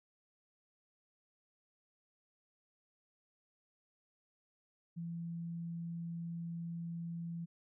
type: tone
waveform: sine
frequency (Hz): 168.6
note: E3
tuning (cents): +39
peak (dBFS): -39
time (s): 4.96-7.46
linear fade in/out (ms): 20
effects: none